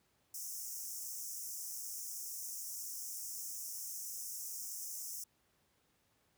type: high-pass noise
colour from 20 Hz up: pink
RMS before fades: -44 dBFS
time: 0.34-5.24 s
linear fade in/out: 5 ms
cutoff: 5400 Hz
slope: 96 dB/octave
effects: pink hiss -75 dBFS RMS until 6.37 s + high-pass 60 Hz 12 dB/octave